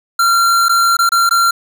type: tone with dropouts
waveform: square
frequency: 1373 Hz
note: F6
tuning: 30 cents flat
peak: -10 dBFS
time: 0.19-1.51 s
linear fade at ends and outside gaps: 5 ms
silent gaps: 0.685-0.693 / 0.969-0.989 / 1.092-1.119 / 1.293-1.309 s
effects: none